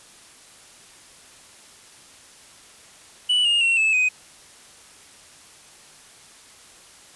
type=tone with pitch steps; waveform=triangle; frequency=2960 / 2839 / 2724 / 2613 / 2506 Hz; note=F#7 / F7 / F7 / E7 / D#7; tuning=0 / +28 / -44 / -16 / +12 cents; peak=-15 dBFS; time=3.29-4.09 s; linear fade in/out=10 ms; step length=160 ms; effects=white hiss -48 dBFS RMS until 7.15 s + resampled to 24000 Hz